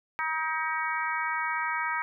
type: harmonic tone with a mistuned harmonic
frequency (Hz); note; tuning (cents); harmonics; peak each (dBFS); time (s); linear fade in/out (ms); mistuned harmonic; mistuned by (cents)
316.7; D#4; +31; 3 / 4 / 5 / 6 / 7; -32 / -33 / -34 / -35 / -35; 0.19-2.02; 0; 7; +25
effects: none